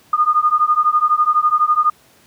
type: beating tone pair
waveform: sine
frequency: 1217 / 1229 Hz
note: D#6 / D#6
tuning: -39 / -22 cents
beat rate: 12 Hz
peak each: -15 dBFS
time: 0.13-1.9 s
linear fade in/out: 5 ms
effects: pink hiss -51 dBFS RMS until 2.26 s + high-pass 100 Hz 12 dB/octave